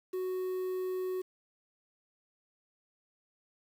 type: tone with quantisation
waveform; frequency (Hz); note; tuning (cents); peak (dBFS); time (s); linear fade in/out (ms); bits
triangle; 370; F#4; 0; -30; 0.13-1.22; 10; 9
effects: none